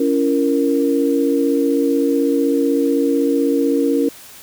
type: chord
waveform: sine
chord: A# diminished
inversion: first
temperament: just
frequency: 279.7 / 335.6 / 466.2 Hz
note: C#4 / E4 / A#4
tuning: +16 / +31 / 0 cents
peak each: -16 / -21 / -18 dBFS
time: 0-4.09 s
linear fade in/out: 5 ms
effects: white hiss -40 dBFS RMS until 4.42 s